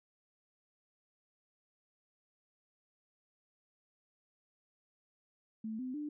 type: tone with pitch steps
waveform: sine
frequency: 220 / 255.7 / 297.1 Hz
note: A3 / C4 / D4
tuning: 0 / -40 / +20 cents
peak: -37 dBFS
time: 5.64-6.09 s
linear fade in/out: 5 ms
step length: 150 ms
effects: none